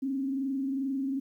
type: tone with frequency modulation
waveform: sine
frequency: 270 Hz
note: C#4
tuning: 45 cents flat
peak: -28 dBFS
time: 0.02-1.2 s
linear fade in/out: 10 ms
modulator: 22.5 Hz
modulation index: 0.49
effects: 11-bit